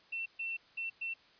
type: tone bursts at uneven times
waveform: sine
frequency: 2696 Hz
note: E7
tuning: 38 cents sharp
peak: -35 dBFS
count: 4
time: 0.12-0.26 / 0.39-0.57 / 0.77-0.9 / 1.01-1.14 s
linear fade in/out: 10 ms
effects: white hiss -63 dBFS RMS until 1.39 s + resampled to 11025 Hz